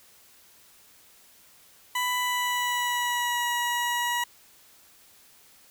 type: tone with pitch glide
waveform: 20% pulse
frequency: 993 to 962.5 Hz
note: B5 to B5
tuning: +9 to -45 cents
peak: -20 dBFS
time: 1.95-4.24 s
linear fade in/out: 5 ms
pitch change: -54 cents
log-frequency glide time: 2.18-3.46 s
effects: white hiss -56 dBFS RMS until 5.7 s